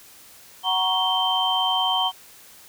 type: tone cluster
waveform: sine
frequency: 746 / 937 / 1105 / 3126 Hz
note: F#5 / A#5 / C#6 / G7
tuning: +14 / +9 / -6 / -6 cents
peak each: -25 / -26 / -29 / -22 dBFS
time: 0.63-2.12 s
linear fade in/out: 50 ms
effects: white hiss -48 dBFS RMS until 2.68 s